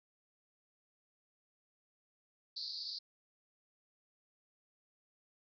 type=band-pass noise; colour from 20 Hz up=pink; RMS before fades=-43 dBFS; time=2.56-2.99 s; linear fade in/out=10 ms; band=4100 to 4900 Hz; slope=96 dB/octave; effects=none